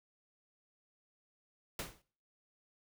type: noise with exponential decay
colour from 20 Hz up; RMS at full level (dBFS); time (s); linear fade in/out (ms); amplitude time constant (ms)
pink; -36; 1.79-2.02; 2; 50
effects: noise-tail reverb RT60 0.5 s tail -23 dB re dry